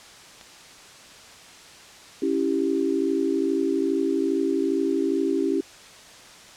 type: click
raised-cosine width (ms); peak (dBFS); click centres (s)
0.2; -27; 0.412
type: chord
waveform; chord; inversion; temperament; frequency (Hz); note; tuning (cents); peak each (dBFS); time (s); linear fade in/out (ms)
sine; C# diminished; none; equal; 277.2 / 329.6 / 392; C#4 / E4 / G4; 0 / 0 / 0; -25; 2.22-5.61; 5
effects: white hiss -46 dBFS RMS until 6.56 s + low-pass 7000 Hz 12 dB/octave